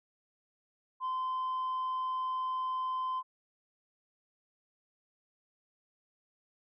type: tone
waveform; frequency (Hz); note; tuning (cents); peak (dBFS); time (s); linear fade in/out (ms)
sine; 1031; C6; -26; -29; 1-3.23; 50
effects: tanh soft clip ceiling -30 dBFS